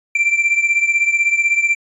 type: beating tone pair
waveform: triangle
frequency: 2349 / 2365 Hz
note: D7 / D7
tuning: 0 / +12 cents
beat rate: 16 Hz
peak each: -13 / -17 dBFS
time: 0.15-1.75 s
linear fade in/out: 5 ms
effects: resampled to 24000 Hz